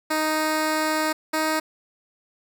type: tone pair in turn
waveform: 10% pulse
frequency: 311.1 / 313.3 Hz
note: D#4 / D#4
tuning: 0 / +12 cents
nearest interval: unison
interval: 12 cents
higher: second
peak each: -13 dBFS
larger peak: neither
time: 0.1-1.13 / 1.33-1.6 s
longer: first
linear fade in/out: 10 ms
effects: none